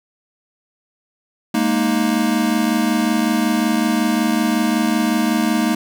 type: chord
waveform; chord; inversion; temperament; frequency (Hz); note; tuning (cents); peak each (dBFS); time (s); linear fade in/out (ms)
square; Ab suspended second; none; equal; 207.7 / 233.1 / 311.1; Ab3 / Bb3 / Eb4; 0 / 0 / 0; -22 / -19 / -21; 1.54-5.75; 5
effects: none

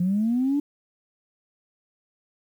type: linear sweep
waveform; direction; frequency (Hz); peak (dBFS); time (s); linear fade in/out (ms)
sine; up; 172.7 to 293.7; -19; 0-0.6; 5
effects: tanh soft clip ceiling -15 dBFS + 9-bit

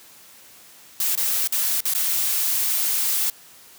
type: noise with dropouts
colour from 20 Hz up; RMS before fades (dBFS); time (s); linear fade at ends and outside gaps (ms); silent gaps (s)
blue; -22; 1-3.3; 2; 1.153-1.175 / 1.475-1.523 / 1.806-1.853 / 1.938-1.949
effects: white hiss -48 dBFS RMS until 3.78 s + high-pass 80 Hz 12 dB/octave

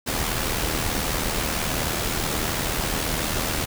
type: noise with amplitude modulation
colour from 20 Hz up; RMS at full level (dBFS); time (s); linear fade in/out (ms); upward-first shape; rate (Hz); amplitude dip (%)
pink; -23; 0.06-3.66; 20; sine; 78.6; 50
effects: none

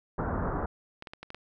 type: low-pass noise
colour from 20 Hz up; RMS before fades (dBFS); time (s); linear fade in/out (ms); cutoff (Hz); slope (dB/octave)
pink; -31; 0.18-0.66; 5; 1500; 48
type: clicks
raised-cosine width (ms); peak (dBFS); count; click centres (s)
0.3; -25; 6; 1.024 / 1.072 / 1.135 / 1.23 / 1.304 / 1.346
effects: none

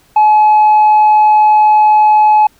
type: tone with tanh clipping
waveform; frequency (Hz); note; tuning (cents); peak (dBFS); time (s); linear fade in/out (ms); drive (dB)
sine; 852; G#5; +44; -5; 0.16-2.47; 5; 1
effects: pink hiss -50 dBFS RMS until 2.59 s

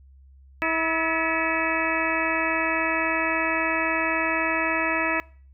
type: harmonic tone with a mistuned harmonic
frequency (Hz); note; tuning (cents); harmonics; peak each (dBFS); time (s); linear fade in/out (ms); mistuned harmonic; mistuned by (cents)
323.7; E4; -31; 1 / 2 / 3 / 4 / 5 / 6 / 7 / 8; -30 / -30 / -30 / -30 / -30 / -30 / -30 / -30; 0.62-5.2; 0; 5; +82
effects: noise-tail reverb RT60 0.5 s tail -25 dB re dry + added 67 Hz sine -48 dBFS peak until 5.53 s

